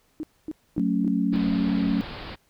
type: tone bursts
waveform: sine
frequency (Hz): 310.4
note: D#4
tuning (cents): -4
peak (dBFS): -28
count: 5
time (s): 0.2-1.36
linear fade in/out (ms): 0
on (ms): 32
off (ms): 250
type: chord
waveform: sine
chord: F# minor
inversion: none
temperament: just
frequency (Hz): 185 / 222 / 277.5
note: F#3 / A3 / C#4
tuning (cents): 0 / +16 / +2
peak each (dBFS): -25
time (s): 0.78-2.01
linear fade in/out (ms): 0
type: low-pass noise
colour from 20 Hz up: pink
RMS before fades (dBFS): -37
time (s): 1.32-2.36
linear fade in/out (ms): 20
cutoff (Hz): 4800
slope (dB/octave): 96
effects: pink hiss -65 dBFS RMS until 2.49 s